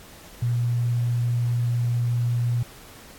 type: tone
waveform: sine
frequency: 120 Hz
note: B2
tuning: 49 cents flat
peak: -20 dBFS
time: 0.42-2.63 s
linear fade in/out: 5 ms
effects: pink hiss -46 dBFS RMS until 3.18 s + AAC 64 kbps